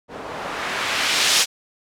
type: noise with low-pass filter sweep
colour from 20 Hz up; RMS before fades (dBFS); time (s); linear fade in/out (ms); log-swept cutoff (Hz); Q
blue; -22; 0.08-1.46; 50; 520 to 5600; 0.83
effects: none